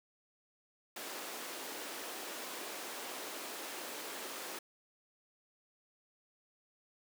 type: high-pass noise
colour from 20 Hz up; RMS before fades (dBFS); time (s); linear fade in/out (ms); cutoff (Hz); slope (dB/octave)
pink; -44; 0.96-4.59; 5; 300; 24
effects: none